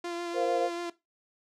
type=tone with vibrato; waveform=sawtooth; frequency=345 Hz; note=F4; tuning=21 cents flat; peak=-29 dBFS; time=0.04-0.9 s; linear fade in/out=5 ms; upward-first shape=sine; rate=6.8 Hz; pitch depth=17 cents each way
type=chord; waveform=sine; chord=Bb suspended second; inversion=none; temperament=equal; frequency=466.2 / 523.3 / 698.5 Hz; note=Bb4 / C5 / F5; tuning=0 / 0 / 0 cents; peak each=-30 dBFS; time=0.33-0.7 s; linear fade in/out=50 ms
effects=noise-tail reverb RT60 0.2 s tail -17 dB re dry + low-pass 7000 Hz 12 dB/octave